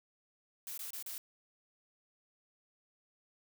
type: noise with dropouts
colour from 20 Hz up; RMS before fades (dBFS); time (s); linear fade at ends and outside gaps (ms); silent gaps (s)
blue; -43; 0.67-1.18; 1; 0.777-0.792 / 0.906-0.932 / 1.026-1.062
effects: none